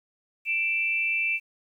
sine tone pair together, 2349 / 2655 Hz, D7 / E7, 0 / +12 cents, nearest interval major second, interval 212 cents, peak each -26 dBFS, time 0.45-1.4 s, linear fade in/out 50 ms, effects 10-bit

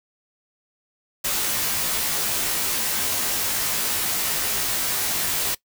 white noise with comb filter, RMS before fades -24 dBFS, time 1.24-5.55 s, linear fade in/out 10 ms, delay 16 ms, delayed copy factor -0.95, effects noise-tail reverb RT60 0.1 s tail -20 dB re dry

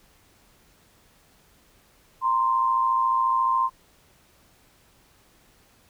sine tone pair together, 932.3 / 1046.5 Hz, A#5 / C6, 0 / 0 cents, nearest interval major second, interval 200 cents, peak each -26 / -20 dBFS, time 2.21-3.7 s, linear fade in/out 50 ms, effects pink hiss -59 dBFS RMS until 5.89 s

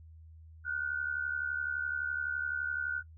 sine tone pair together, 1441 / 1512.8 Hz, F#6 / F#6, -46 / +38 cents, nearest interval minor second, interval 84 cents, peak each -34 / -35 dBFS, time 0.64-3.03 s, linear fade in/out 50 ms, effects noise-tail reverb RT60 0.1 s tail -24 dB re dry + added 80 Hz sine -50 dBFS peak until 3.17 s

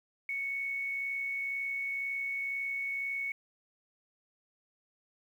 sine tone with amplitude modulation, 2217 Hz, C#7, in tune, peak -31 dBFS, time 0.29-3.32 s, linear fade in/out 2 ms, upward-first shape sine, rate 62 Hz, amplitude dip 25%, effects 10-bit

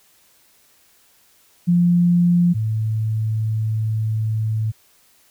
sine tone pair in turn, 174.61 / 109.72 Hz, F3 / A2, 0 / -4 cents, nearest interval minor sixth, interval 804 cents, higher first, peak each -12 / -18 dBFS, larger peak first, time 1.67-2.54 / 2.54-4.72 s, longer second, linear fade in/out 20 ms, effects white hiss -56 dBFS RMS until 5.3 s

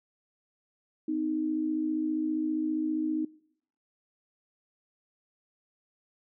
sine tone pair together, 256.1 / 311.1 Hz, C4 / D#4, -37 / 0 cents, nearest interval minor third, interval 337 cents, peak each -34 / -28 dBFS, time 1.08-3.25 s, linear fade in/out 5 ms, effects noise-tail reverb RT60 0.7 s tail -22 dB re dry

